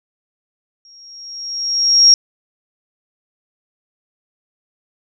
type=tone with exponential growth; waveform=sine; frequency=5588 Hz; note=F8; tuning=in tune; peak=-3 dBFS; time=0.85-2.14 s; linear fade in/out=1 ms; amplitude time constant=280 ms; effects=none